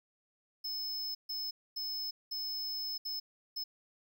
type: tone bursts at uneven times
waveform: square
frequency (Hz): 5210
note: E8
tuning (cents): -21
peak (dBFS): -36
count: 6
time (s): 0.64-1.15 / 1.29-1.51 / 1.76-2.11 / 2.31-2.98 / 3.05-3.2 / 3.56-3.64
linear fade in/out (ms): 10
effects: none